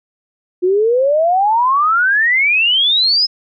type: exponential sweep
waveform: sine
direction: up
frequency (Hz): 352.4 to 5200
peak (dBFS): -10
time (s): 0.62-3.27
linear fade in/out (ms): 20
effects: none